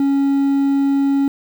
triangle tone, 277.2 Hz, C#4, in tune, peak -11 dBFS, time 0-1.28 s, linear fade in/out 2 ms, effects 7-bit

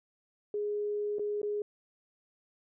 sine tone with dropouts, 415.3 Hz, G#4, in tune, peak -30 dBFS, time 0.54-1.62 s, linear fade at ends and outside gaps 2 ms, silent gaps 1.185-1.194 / 1.417-1.43 s, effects none

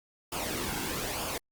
pink noise with flanger, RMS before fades -34 dBFS, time 0.32-1.38 s, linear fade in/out 5 ms, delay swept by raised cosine 0.5 to 1.7 ms, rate 1.1 Hz, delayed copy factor -0.55, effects Opus 48 kbps

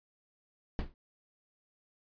brown noise with exponential decay, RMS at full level -26 dBFS, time 0.79-0.94 s, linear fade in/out 1 ms, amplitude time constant 31 ms, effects resampled to 11025 Hz

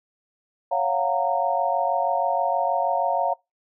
sine chord, Gb major seventh, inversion second, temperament just, 555 / 693.7 / 740 / 925 Hz, Db5 / F5 / Gb5 / Bb5, +2 / -12 / 0 / -14 cents, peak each -27 / -24 / -26 / -26 dBFS, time 0.71-3.34 s, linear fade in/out 10 ms, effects noise-tail reverb RT60 0.2 s tail -24 dB re dry

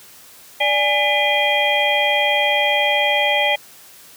sine tone cluster, 587 / 826 / 2006 / 2420 / 3220 Hz, D5 / G#5 / B6 / D#7 / G7, -1 / -10 / +26 / -49 / +46 cents, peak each -21 dBFS, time 0.6-3.56 s, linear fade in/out 10 ms, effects white hiss -44 dBFS RMS until 4.16 s + high-pass 80 Hz 12 dB/octave

